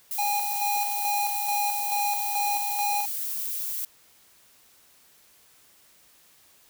violet noise, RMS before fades -31 dBFS, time 0.11-3.85 s, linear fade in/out 2 ms
square tone with tremolo, 820 Hz, G#5, 22 cents flat, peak -25 dBFS, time 0.18-3.06 s, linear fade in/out 10 ms, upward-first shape square, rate 2.3 Hz, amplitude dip 45%
effects white hiss -58 dBFS RMS until 6.69 s

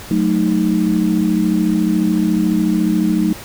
sine chord, D# diminished, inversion first, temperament equal with one note detuned, 185 / 219 / 311.1 Hz, F#3 / A3 / D#4, 0 / -8 / 0 cents, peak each -17 dBFS, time 0.11-3.33 s, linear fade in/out 2 ms, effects pink hiss -34 dBFS RMS until 3.44 s

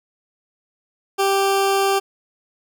20% pulse tone, 392 Hz, G4, in tune, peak -11 dBFS, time 1.18-2 s, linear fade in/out 20 ms, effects none

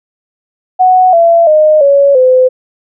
sine tone with pitch steps, 740 / 674.7 / 615.1 / 560.8 / 511.3 Hz, F#5 / E5 / D#5 / C#5 / C5, 0 / +40 / -20 / +20 / -40 cents, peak -3 dBFS, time 0.79-2.49 s, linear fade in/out 20 ms, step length 340 ms, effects none

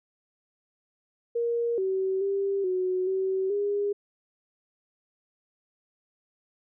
sine tone with pitch steps, 469.8 / 380.9 / 394.8 / 368.9 / 380.5 / 407.1 Hz, A#4 / G4 / G4 / F#4 / F#4 / G#4, +13 / -50 / +12 / -5 / +48 / -35 cents, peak -24 dBFS, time 1.35-3.93 s, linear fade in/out 10 ms, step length 430 ms, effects none

